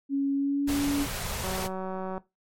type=tone with pitch glide; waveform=sine; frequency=277.2 to 284.5 Hz; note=C#4 to C#4; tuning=0 to +45 cents; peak=-23 dBFS; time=0.09-1.07 s; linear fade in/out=50 ms; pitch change=+45 cents; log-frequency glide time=0.35-0.7 s
type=band-stop noise; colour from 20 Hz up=pink; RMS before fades=-33 dBFS; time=0.67-1.68 s; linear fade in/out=20 ms; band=250 to 370 Hz; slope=96 dB/octave
type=click train; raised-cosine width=1 ms; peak=-21 dBFS; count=140; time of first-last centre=1.44-2.179 s; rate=188 Hz
effects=noise-tail reverb RT60 0.2 s tail -18 dB re dry + MP3 64 kbps